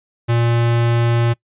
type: tone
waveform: square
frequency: 117.7 Hz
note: A#2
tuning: 17 cents sharp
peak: -14 dBFS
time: 0.28-1.34 s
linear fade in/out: 20 ms
effects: noise-tail reverb RT60 0.1 s tail -23 dB re dry + resampled to 8000 Hz